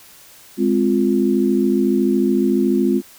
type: chord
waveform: sine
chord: F minor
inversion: first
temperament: equal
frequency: 207.7 / 261.6 / 349.2 Hz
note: Ab3 / C4 / F4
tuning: 0 / 0 / 0 cents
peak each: -18 dBFS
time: 0.57-3.02 s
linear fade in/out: 50 ms
effects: white hiss -45 dBFS RMS until 3.18 s